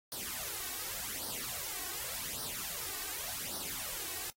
white noise with flanger, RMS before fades -40 dBFS, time 0.12-4.3 s, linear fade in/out 0 ms, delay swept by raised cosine 0.2 to 2.7 ms, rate 0.87 Hz, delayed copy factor +0.75, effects noise-tail reverb RT60 0.1 s tail -25 dB re dry + AAC 48 kbps

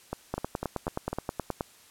two click trains, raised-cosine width 1 ms, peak -15 / -17 dBFS, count 13 / 5, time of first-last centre 0.34-1.608 / 0.13-1.13 s, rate 9.46 / 4 Hz, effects white hiss -56 dBFS RMS until 1.9 s + low-pass 12000 Hz 12 dB/octave

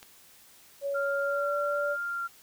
click, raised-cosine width 0.2 ms, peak -29 dBFS, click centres 0.029 s
sine tone with pitch glide, 560 to 579.7 Hz, C#5 to D5, +18 to -23 cents, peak -28 dBFS, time 0.81-1.97 s, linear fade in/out 50 ms, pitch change +59 cents, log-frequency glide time 1.2-1.56 s
sine tone with vibrato, 1385 Hz, F6, 15 cents flat, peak -30 dBFS, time 0.94-2.28 s, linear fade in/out 20 ms, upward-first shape sine, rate 1.2 Hz, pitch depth 17 cents each way
effects white hiss -56 dBFS RMS until 2.42 s

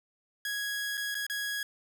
sawtooth tone with dropouts, 1661.2 Hz, G#6, in tune, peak -28 dBFS, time 0.45-1.63 s, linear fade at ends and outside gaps 2 ms, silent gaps 0.972-0.976 / 1.145-1.151 / 1.266-1.298 s, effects none

